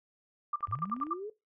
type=tone bursts; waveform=sine; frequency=1185 Hz; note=D6; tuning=15 cents sharp; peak=-28 dBFS; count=7; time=0.53-1.136 s; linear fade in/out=5 ms; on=30 ms; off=66 ms
type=clicks; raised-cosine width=0.5 ms; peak=-38 dBFS; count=12; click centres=0.607 / 0.672 / 0.713 / 0.754 / 0.789 / 0.823 / 0.855 / 0.898 / 0.965 / 1.002 / 1.033 / 1.068 s
type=linear sweep; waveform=sine; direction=up; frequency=85.6 to 439.7 Hz; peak=-37 dBFS; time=0.68-1.3 s; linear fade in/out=5 ms
effects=noise-tail reverb RT60 0.2 s tail -17 dB re dry